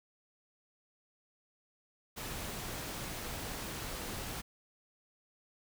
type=noise; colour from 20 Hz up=pink; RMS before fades=-41 dBFS; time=2.16-4.42 s; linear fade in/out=20 ms; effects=none